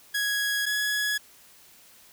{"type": "tone pair in turn", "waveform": "sawtooth", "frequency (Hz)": [1663, 1682.3], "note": ["G#6", "G#6"], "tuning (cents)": [2, 22], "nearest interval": "unison", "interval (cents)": 20, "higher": "second", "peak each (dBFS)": -21, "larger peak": "neither", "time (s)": [[0.14, 0.66], [0.66, 1.18]], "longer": "neither", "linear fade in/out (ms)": 10, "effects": ["white hiss -54 dBFS RMS until 2.12 s"]}